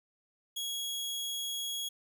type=tone; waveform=sawtooth; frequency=3322 Hz; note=G#7; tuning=in tune; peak=-31 dBFS; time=0.56-1.89 s; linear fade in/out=10 ms; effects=none

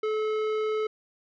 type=tone with tanh clipping; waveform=sine; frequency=431.9 Hz; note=A4; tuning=32 cents flat; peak=-27 dBFS; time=0.03-0.87 s; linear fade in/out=5 ms; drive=14 dB; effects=none

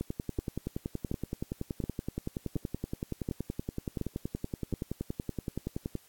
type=two click trains; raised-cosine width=3 ms; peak=-19 / -20 dBFS; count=7 / 64; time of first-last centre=0.39-4.738 / 0.01-5.953 s; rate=1.38 / 10.6 Hz; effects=white hiss -61 dBFS RMS until 6.08 s + AAC 64 kbps

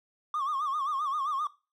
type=tone with vibrato; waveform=triangle; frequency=1149 Hz; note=D6; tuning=38 cents flat; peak=-25 dBFS; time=0.34-1.47 s; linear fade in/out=2 ms; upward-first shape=sine; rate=7.6 Hz; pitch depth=130 cents each way; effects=noise-tail reverb RT60 0.3 s tail -20 dB re dry + tanh soft clip ceiling -23 dBFS

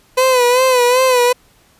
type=tone with vibrato; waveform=30% pulse; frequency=503 Hz; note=B4; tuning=32 cents sharp; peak=-7 dBFS; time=0.17-1.33 s; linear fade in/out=10 ms; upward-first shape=sine; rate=2.6 Hz; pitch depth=66 cents each way; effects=pink hiss -52 dBFS RMS until 1.79 s + resampled to 32000 Hz

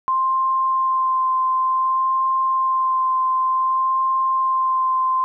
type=tone with vibrato; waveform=sine; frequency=1046.5 Hz; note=C6; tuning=in tune; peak=-16 dBFS; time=0.08-5.24 s; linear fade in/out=0 ms; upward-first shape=sine; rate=0.55 Hz; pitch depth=11 cents each way; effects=none

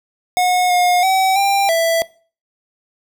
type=tone with pitch steps; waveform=square; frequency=726 / 716 / 762 / 793 / 662 Hz; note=F#5 / F5 / G5 / G5 / E5; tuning=-33 / +43 / -49 / +20 / +7 cents; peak=-13 dBFS; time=0.37-2.02 s; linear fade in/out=0 ms; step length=330 ms; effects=noise-tail reverb RT60 0.4 s tail -21 dB re dry

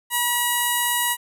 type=tone with notch filter; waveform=5% pulse; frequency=964 Hz; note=B5; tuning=42 cents flat; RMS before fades=-22 dBFS; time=0.1-1.17 s; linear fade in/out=50 ms; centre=5200 Hz; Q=0.72; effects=none

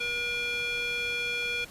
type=tone with band-pass filter; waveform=square; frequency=480 Hz; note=B4; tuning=49 cents flat; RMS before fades=-31 dBFS; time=0-1.65 s; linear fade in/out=10 ms; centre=2700 Hz; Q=4.3; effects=pink hiss -48 dBFS RMS until 1.7 s + resampled to 32000 Hz

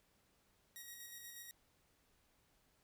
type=tone with tremolo; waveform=5% pulse; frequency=1894 Hz; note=A#6; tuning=27 cents sharp; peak=-39 dBFS; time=0.76-1.51 s; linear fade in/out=0 ms; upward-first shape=square; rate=8.3 Hz; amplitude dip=30%; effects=pink hiss -75 dBFS RMS until 2.83 s

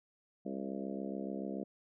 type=harmonic tone with a mistuned harmonic; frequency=67 Hz; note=C2; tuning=42 cents sharp; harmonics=3 / 4 / 5 / 6 / 7 / 8 / 9 / 10; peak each=-41 / -43 / -45 / -47 / -48 / -49 / -50 / -51 dBFS; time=0.45-1.64 s; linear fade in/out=10 ms; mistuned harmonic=9; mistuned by=-20 cents; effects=none

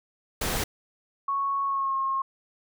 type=noise; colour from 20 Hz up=pink; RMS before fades=-28 dBFS; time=0.41-0.64 s; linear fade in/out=5 ms
type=tone with pitch glide; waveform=sine; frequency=1106 to 1077 Hz; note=C#6 to C6; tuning=-4 to +50 cents; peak=-24 dBFS; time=1.28-2.22 s; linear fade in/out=5 ms; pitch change=-46 cents; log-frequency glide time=1.65-1.95 s
effects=none

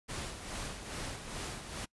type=noise with tremolo; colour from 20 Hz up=pink; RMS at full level=-39 dBFS; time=0.08-1.86 s; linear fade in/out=20 ms; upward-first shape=sine; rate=2.4 Hz; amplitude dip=55%; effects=noise-tail reverb RT60 0.1 s tail -24 dB re dry + resampled to 24000 Hz

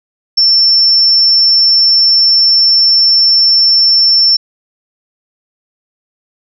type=tone; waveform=sine; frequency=5390 Hz; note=E8; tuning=38 cents sharp; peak=-5 dBFS; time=0.37-4.37 s; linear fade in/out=10 ms; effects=none

